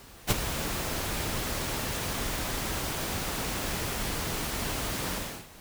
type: noise with ADSR envelope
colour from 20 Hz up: pink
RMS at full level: -22 dBFS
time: 0.27-5.48 s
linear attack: 38 ms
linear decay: 23 ms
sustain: -10 dB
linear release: 350 ms
effects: pink hiss -50 dBFS RMS until 5.6 s